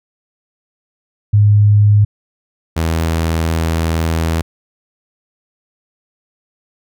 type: tone pair in turn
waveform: sine / sawtooth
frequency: 103.83 / 81.64 Hz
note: G#2 / E2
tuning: 0 / -16 cents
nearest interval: major third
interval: 416 cents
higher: first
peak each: -6 / -10 dBFS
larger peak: first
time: 1.33-2.05 / 2.76-4.42 s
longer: second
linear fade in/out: 10 ms
effects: none